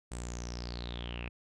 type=tone with low-pass filter sweep; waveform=sawtooth; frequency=59.6 Hz; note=A#1; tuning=39 cents sharp; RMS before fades=-40 dBFS; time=0.11-1.29 s; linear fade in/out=10 ms; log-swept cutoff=8500 to 2500 Hz; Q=9.1; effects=none